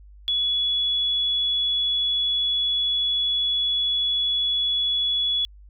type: tone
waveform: sine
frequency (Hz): 3393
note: G#7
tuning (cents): +36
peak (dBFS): -20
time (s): 0.28-5.45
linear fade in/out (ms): 0
effects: added 50 Hz sine -44 dBFS peak until 5.69 s